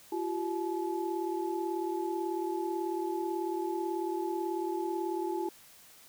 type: tone cluster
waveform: sine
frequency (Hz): 343.1 / 381.3 / 858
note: F4 / G4 / A5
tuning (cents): -31 / -48 / -44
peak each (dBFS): -33 / -36 / -37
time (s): 0.12-5.49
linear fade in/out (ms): 5
effects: white hiss -56 dBFS RMS until 6.08 s